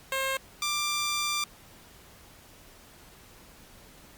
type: tone pair in turn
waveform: 10% pulse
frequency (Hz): 534 / 1183.7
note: C5 / D6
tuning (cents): +35 / +13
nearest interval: octave + major second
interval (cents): 1378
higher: second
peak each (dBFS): -19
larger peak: neither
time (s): 0.12-0.37 / 0.62-1.44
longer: second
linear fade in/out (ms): 2
effects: pink hiss -53 dBFS RMS until 4.17 s + Opus 48 kbps